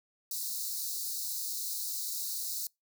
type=high-pass noise; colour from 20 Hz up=white; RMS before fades=-36 dBFS; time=0.31-2.67 s; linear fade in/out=2 ms; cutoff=3900 Hz; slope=96 dB/octave; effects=noise-tail reverb RT60 0.2 s tail -26 dB re dry